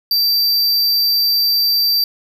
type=tone; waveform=square; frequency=4675 Hz; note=D8; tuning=9 cents flat; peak=-13 dBFS; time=0.11-2.04 s; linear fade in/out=2 ms; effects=none